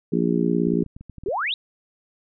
harmonic tone, 58.27 Hz, A#1, in tune, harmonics 3 / 4 / 5 / 6 / 7, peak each -23 / -24 / -25 / -26 / -26 dBFS, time 0.12-0.84 s, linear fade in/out 10 ms
clicks, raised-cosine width 5 ms, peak -27 dBFS, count 10, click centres 0.675 / 0.736 / 0.832 / 0.863 / 0.965 / 1.01 / 1.097 / 1.183 / 1.236 / 1.286 s
sine exponential sweep, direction up, 349.2 to 3951 Hz, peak -22 dBFS, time 1.26-1.54 s, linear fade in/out 2 ms
effects none

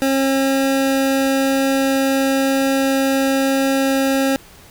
25% pulse tone, 270.1 Hz, C#4, 45 cents flat, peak -11 dBFS, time 0.02-4.36 s, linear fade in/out 0 ms, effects pink hiss -44 dBFS RMS until 4.7 s

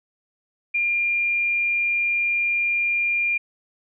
sine tone, 2400 Hz, D7, 37 cents sharp, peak -19 dBFS, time 0.74-3.38 s, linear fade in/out 10 ms, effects none

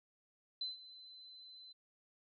sine tone with ADSR envelope, 4043 Hz, B7, 40 cents sharp, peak -36 dBFS, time 0.61-1.73 s, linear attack 4 ms, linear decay 150 ms, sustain -17 dB, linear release 13 ms, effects none

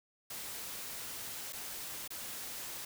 white noise with dropouts, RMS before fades -43 dBFS, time 0.3-2.85 s, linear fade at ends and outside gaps 5 ms, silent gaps 1.525-1.53 / 2.078-2.104 s, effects none

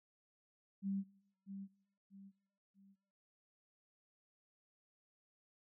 sine tone with echo, 196 Hz, G3, in tune, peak -36 dBFS, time 0.82-1.04 s, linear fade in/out 50 ms, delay 640 ms, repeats 3, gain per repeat -9 dB, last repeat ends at 2.96 s, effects noise-tail reverb RT60 0.9 s tail -23 dB re dry

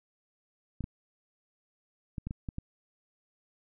clicks, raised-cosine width 5 ms, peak -23 dBFS, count 7, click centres 0.807 / 0.841 / 2.182 / 2.27 / 2.309 / 2.488 / 2.584 s, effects none

